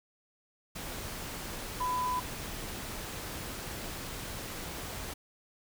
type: tone in noise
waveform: sine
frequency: 1000 Hz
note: B5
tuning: 21 cents sharp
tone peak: -29 dBFS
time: 1.8-2.2 s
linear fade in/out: 10 ms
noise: pink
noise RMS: -40 dBFS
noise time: 0.75-5.14 s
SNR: +8 dB
effects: none